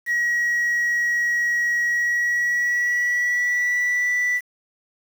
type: tone with pitch glide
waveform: sine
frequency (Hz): 1908 to 1969.6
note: A#6 to B6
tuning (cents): +40 to -5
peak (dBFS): -16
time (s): 0.06-4.41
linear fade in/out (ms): 50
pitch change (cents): +55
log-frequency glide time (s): 1.84-4.14
effects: tanh soft clip ceiling -17 dBFS + 7-bit